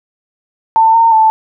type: tone with pitch steps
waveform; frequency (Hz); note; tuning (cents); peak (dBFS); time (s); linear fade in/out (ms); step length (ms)
sine; 894 / 914 / 880; A5 / A#5 / A5; +27 / -34 / 0; -5; 0.76-1.3; 0; 180
effects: none